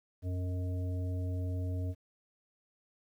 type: harmonic tone with a mistuned harmonic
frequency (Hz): 91.1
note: F#2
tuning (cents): -26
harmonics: 1 / 3 / 5 / 7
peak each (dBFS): -32 / -43 / -49 / -49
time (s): 0.22-1.95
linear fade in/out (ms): 50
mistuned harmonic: 7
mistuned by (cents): -19
effects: 11-bit